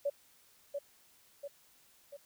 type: tone with echo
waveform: sine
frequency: 568 Hz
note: C#5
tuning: 42 cents sharp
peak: -29 dBFS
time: 0.05-0.1 s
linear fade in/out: 10 ms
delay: 690 ms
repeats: 3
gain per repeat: -5 dB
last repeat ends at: 2.17 s
effects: white hiss -65 dBFS RMS until 2.25 s